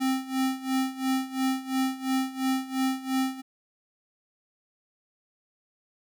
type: tone with tremolo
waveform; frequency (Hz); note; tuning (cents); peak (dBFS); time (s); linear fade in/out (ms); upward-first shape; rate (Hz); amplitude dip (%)
square; 263.1; C4; +10; -23; 0-3.42; 20; sine; 2.9; 85
effects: none